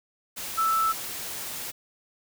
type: tone in noise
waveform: sine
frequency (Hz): 1318.5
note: E6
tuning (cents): 0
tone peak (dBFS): -21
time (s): 0.57-0.93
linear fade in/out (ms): 20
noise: white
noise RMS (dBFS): -35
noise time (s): 0.36-1.72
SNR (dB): +11
effects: none